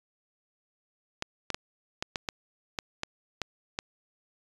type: clicks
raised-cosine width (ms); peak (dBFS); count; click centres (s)
0.2; -13; 10; 1.224 / 1.503 / 1.545 / 2.025 / 2.158 / 2.288 / 2.788 / 3.034 / 3.417 / 3.789
effects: resampled to 22050 Hz